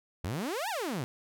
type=exponential two-way sweep; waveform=sawtooth; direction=up then down; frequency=77.78 to 959 to 113.9 Hz; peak=-28 dBFS; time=0.24-1.04 s; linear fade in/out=0 ms; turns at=0.69 s; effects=none